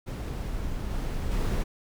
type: noise with level steps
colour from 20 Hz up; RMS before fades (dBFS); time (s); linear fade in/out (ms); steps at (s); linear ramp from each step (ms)
brown; -32 / -30 / -26; 0.06-1.64; 20; 0.9 / 1.31; 10
effects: none